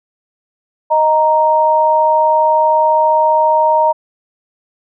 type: tone pair together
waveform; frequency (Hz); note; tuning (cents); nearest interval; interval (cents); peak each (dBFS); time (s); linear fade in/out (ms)
sine; 622.3 / 932.4; D#5 / A#5; 0 / 0; perfect fifth; 700; -13 / -10; 0.9-3.93; 20
effects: none